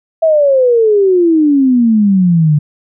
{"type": "exponential sweep", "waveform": "sine", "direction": "down", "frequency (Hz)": [659.3, 144.9], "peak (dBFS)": -6, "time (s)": [0.22, 2.59], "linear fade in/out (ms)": 10, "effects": []}